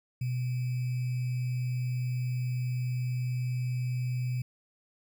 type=tone with sample-and-hold; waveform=sine; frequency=125.2 Hz; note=B2; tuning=24 cents sharp; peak=-28 dBFS; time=0.21-4.42 s; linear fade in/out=5 ms; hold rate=2450 Hz; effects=none